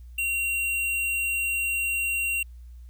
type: tone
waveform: square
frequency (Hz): 2750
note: F7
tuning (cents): -27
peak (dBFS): -25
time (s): 0.18-2.43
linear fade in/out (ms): 5
effects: added 60 Hz sine -41 dBFS peak until 2.89 s + white hiss -69 dBFS RMS until 2.89 s